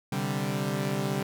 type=chord; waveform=sawtooth; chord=C suspended second; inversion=none; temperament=equal; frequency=130.81 / 146.83 / 196 Hz; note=C3 / D3 / G3; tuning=0 / 0 / 0 cents; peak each=-29 / -28 / -27 dBFS; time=0.12-1.23 s; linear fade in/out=5 ms; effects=none